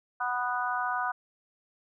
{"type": "harmonic tone", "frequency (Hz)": 246.9, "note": "B3", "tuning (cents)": 0, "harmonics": [3, 4, 5, 6], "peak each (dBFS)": [-33, -33, -33, -33], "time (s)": [0.2, 1.12], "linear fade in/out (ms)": 10, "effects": []}